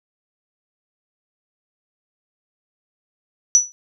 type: tone with exponential decay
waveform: sine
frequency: 5920 Hz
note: F#8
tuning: in tune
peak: -5 dBFS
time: 3.55-3.72 s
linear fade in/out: 0 ms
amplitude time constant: 36 ms
effects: none